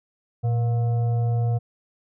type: tone with frequency modulation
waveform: sine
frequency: 116.4 Hz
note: A#2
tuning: 2 cents flat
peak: -19 dBFS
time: 0.43-1.59 s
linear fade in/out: 20 ms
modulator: 595 Hz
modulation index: 0.31
effects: none